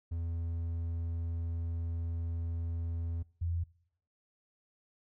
triangle / sine tone pair in turn, 83.8 / 85.07 Hz, E2 / F2, +29 / -45 cents, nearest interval unison, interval 26 cents, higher second, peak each -31 / -30 dBFS, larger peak second, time 0.11-3.23 / 3.41-3.64 s, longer first, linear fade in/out 10 ms, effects noise-tail reverb RT60 0.7 s tail -24 dB re dry

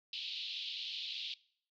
white band-pass noise, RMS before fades -42 dBFS, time 0.13-1.34 s, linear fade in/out 2 ms, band 2800 to 4200 Hz, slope 48 dB/octave, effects noise-tail reverb RT60 0.6 s tail -22 dB re dry

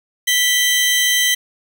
sawtooth tone pair together, 1969 / 3126 Hz, B6 / G7, -6 / -6 cents, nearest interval minor sixth, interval 800 cents, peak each -13 dBFS, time 0.27-1.35 s, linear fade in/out 10 ms, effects 8-bit

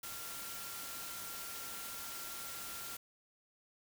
sine tone in noise, 1379 Hz, F6, 22 cents flat, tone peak -52 dBFS, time 0.03-2.97 s, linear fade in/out 5 ms, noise white, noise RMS -45 dBFS, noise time 0.03-2.97 s, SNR -10 dB, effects none

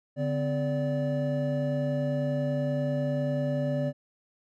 triangle tone cluster, 144.3 / 254.5 / 580 Hz, D3 / C4 / D5, -30 / -48 / -22 cents, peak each -27 / -30 / -28 dBFS, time 0.16-3.93 s, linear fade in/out 50 ms, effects none

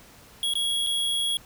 square tone with dropouts, 3322 Hz, G#7, in tune, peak -24 dBFS, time 0.43-1.37 s, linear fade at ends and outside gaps 1 ms, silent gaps 0.537-0.554 / 0.865-0.869 s, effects pink hiss -51 dBFS RMS until 1.45 s

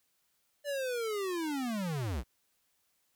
square linear sweep, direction down, 587.3 to 50.7 Hz, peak -33 dBFS, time 0.64-2.24 s, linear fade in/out 50 ms, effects white hiss -75 dBFS RMS until 3.15 s

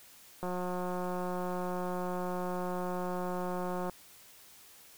click train, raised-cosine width 1 ms, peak -23 dBFS, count 625, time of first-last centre 0.43-3.897 s, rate 180 Hz, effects white hiss -56 dBFS RMS until 4.97 s

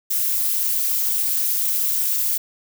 violet noise with amplitude modulation, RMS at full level -17 dBFS, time 0.1-2.38 s, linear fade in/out 10 ms, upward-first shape sine, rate 220 Hz, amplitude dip 90%, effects none

